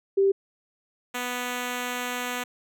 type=tone pair in turn; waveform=sine / 5% pulse; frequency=392 / 246.9 Hz; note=G4 / B3; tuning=0 / 0 cents; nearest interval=minor sixth; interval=800 cents; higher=first; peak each=-17 dBFS; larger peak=neither; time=0.17-0.32 / 1.14-2.44 s; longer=second; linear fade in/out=10 ms; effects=none